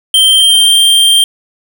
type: tone with pitch glide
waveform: square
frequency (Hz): 3136 to 3171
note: G7 to G7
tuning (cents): 0 to +19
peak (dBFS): -5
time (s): 0.14-1.24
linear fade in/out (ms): 2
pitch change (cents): +19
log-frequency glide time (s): 0.25-0.8
effects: none

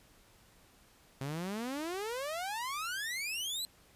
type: exponential sweep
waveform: sawtooth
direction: up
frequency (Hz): 130.81 to 4149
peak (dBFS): -32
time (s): 1.21-3.65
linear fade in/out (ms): 0
effects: pink hiss -63 dBFS RMS until 3.95 s + resampled to 32000 Hz

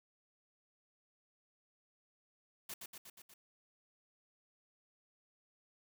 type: noise with echo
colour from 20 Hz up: white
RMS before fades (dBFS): -45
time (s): 2.69-2.74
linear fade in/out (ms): 5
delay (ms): 120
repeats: 5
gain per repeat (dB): -3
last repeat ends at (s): 3.34
effects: none

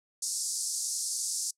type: band-pass noise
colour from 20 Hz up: white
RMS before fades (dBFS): -33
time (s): 0.22-1.51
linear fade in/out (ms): 5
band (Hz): 4800 to 10000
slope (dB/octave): 48
effects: noise-tail reverb RT60 0.1 s tail -25 dB re dry

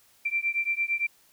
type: beating tone pair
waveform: sine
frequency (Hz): 2349 / 2357.8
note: D7 / D7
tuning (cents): 0 / +6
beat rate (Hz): 8.8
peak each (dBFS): -28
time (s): 0.25-1.07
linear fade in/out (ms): 10
effects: white hiss -61 dBFS RMS until 1.32 s

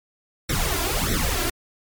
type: noise with flanger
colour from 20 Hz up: pink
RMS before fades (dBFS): -23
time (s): 0.49-1.5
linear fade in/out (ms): 5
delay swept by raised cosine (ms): 0.51 to 3.01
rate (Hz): 1.6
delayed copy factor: +1
effects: MP3 96 kbps

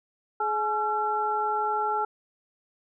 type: tone cluster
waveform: sine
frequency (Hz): 422.7 / 851 / 1356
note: G#4 / G#5 / E6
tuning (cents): +31 / +42 / +49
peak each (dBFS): -32 / -26 / -29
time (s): 0.4-2.05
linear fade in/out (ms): 5
effects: none

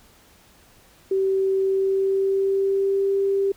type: tone with pitch glide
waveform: sine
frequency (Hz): 385.1 to 393.4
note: G4 to G4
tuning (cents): -31 to +6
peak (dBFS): -18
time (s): 1.11-3.52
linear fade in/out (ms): 5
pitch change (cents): +37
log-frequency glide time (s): 1.58-3.14
effects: pink hiss -54 dBFS RMS until 3.56 s

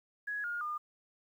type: tone with pitch steps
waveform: sine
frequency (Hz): 1673 / 1423.2 / 1210.6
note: G#6 / F6 / D#6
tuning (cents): +12 / +32 / -48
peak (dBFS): -34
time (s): 0.27-0.78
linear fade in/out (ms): 10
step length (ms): 170
effects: 11-bit

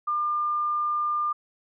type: tone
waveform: sine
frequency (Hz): 1200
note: D6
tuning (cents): +37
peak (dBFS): -23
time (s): 0.07-1.33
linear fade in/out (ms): 10
effects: none

